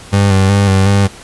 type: tone with vibrato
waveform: 30% pulse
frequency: 98 Hz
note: G2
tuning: in tune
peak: -5 dBFS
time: 0.12-1.08 s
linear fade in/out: 20 ms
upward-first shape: square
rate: 2.7 Hz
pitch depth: 33 cents each way
effects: pink hiss -35 dBFS RMS until 1.23 s + resampled to 24000 Hz